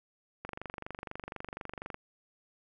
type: click train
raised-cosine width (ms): 0.5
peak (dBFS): -24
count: 37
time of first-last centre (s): 0.45-1.944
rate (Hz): 24.1
effects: none